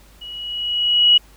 sine tone with level ramp, 2916 Hz, F#7, 26 cents flat, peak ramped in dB -32 to -7 dBFS, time 0.21-1.18 s, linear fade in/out 10 ms, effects added 50 Hz sine -47 dBFS peak until 1.36 s + pink hiss -51 dBFS RMS until 1.36 s

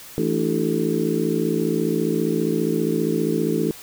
harmonic tone with a mistuned harmonic, 55 Hz, A1, in tune, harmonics 3 / 4 / 5 / 6 / 7 / 8, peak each -26 / -26 / -26 / -26 / -26 / -26 dBFS, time 0.18-3.71 s, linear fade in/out 0 ms, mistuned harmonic 5, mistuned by +120 cents, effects white hiss -41 dBFS RMS until 3.82 s

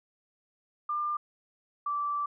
sine tone pair in turn, 1197 / 1164.9 Hz, D6 / D6, +33 / -14 cents, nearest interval unison, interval 47 cents, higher first, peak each -28 dBFS, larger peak neither, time 0.89-1.17 / 1.86-2.26 s, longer second, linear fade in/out 5 ms, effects none

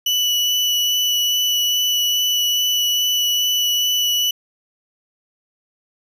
35% pulse tone with vibrato, 2960 Hz, F#7, in tune, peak -14 dBFS, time 0.06-4.31 s, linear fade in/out 5 ms, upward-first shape sine, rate 2.4 Hz, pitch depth 9 cents each way, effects none

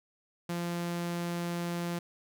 sawtooth tone, 172.6 Hz, F3, 20 cents flat, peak -28 dBFS, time 0.49-1.99 s, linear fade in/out 5 ms, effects none

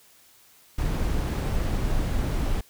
brown noise, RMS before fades -25 dBFS, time 0.78-2.61 s, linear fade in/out 5 ms, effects white hiss -56 dBFS RMS until 2.69 s

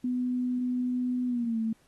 sine tone with pitch glide, 249.3 to 223.4 Hz, B3 to A3, +16 to +27 cents, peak -26 dBFS, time 0.04-1.73 s, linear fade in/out 5 ms, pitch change -189 cents, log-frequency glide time 1.27-1.59 s, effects pink hiss -66 dBFS RMS until 1.87 s + AAC 32 kbps

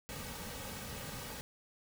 pink noise with comb filter, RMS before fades -44 dBFS, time 0.09-1.41 s, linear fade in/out 0 ms, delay 2.9 ms, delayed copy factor -0.6, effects none

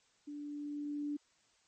sine tone with level ramp, 292.3 Hz, D4, 8 cents flat, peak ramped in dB -42 to -34 dBFS, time 0.27-1.17 s, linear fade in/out 10 ms, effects white hiss -71 dBFS RMS until 1.67 s + MP3 32 kbps

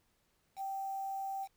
sine tone with quantisation, 779 Hz, G5, 11 cents flat, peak -36 dBFS, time 0.56-1.48 s, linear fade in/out 50 ms, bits 9, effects pink hiss -75 dBFS RMS until 1.56 s

